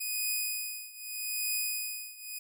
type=tone with tremolo; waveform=5% pulse; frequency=2489 Hz; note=D#7; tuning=in tune; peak=-19 dBFS; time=0-2.39 s; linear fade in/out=10 ms; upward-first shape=triangle; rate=0.81 Hz; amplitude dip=90%; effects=none